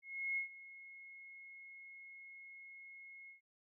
sine tone with ADSR envelope, 2166 Hz, C#7, 41 cents flat, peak -34 dBFS, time 0.02-3.41 s, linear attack 350 ms, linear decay 110 ms, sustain -18 dB, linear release 120 ms, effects none

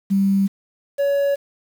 sine / triangle tone pair in turn, 196 / 562.9 Hz, G3 / C#5, 0 / +26 cents, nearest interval octave + tritone, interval 1826 cents, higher second, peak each -14 dBFS, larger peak neither, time 0.1-0.48 / 0.98-1.36 s, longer neither, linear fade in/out 20 ms, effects 7-bit

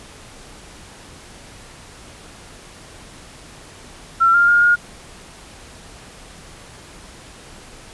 sine tone with pitch steps, 1353 / 1399 / 1417 / 1426 Hz, E6 / F6 / F6 / F6, +45 / +3 / +25 / +36 cents, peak -10 dBFS, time 4.2-4.76 s, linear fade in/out 20 ms, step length 140 ms, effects pink hiss -41 dBFS RMS until 7.93 s + resampled to 24000 Hz

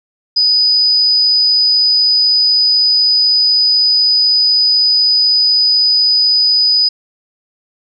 sine tone, 4978 Hz, D#8, in tune, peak -8 dBFS, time 0.36-6.89 s, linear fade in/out 10 ms, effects none

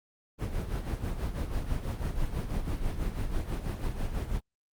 brown noise with tremolo, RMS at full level -29 dBFS, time 0.38-4.41 s, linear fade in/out 50 ms, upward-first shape sine, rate 6.1 Hz, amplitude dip 60%, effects Opus 24 kbps

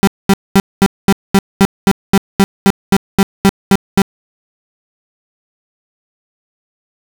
35% pulse tone bursts, 196 Hz, G3, in tune, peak -3 dBFS, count 16, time 0.03-4.018 s, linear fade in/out 0 ms, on 43 ms, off 220 ms, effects none

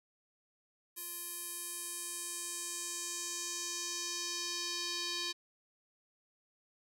square tone with band-pass filter sweep, 348.3 Hz, F4, 5 cents flat, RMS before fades -40 dBFS, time 0.96-5.33 s, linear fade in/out 20 ms, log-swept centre 12000 to 4400 Hz, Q 2.3, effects none

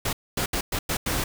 pink noise bursts at uneven times, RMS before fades -26 dBFS, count 6, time 0.05-0.13 / 0.37-0.46 / 0.53-0.61 / 0.72-0.79 / 0.89-0.97 / 1.06-1.24 s, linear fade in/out 5 ms, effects none

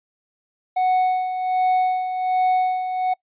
triangle tone with tremolo, 740 Hz, F#5, in tune, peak -13 dBFS, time 0.76-3.14 s, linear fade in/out 10 ms, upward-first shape sine, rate 1.3 Hz, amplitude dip 60%, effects noise-tail reverb RT60 0.1 s tail -25 dB re dry + resampled to 8000 Hz

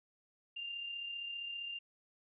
sine tone with amplitude modulation, 2794 Hz, F7, in tune, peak -38 dBFS, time 0.56-1.79 s, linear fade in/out 10 ms, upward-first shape sine, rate 35.2 Hz, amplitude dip 40%, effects none

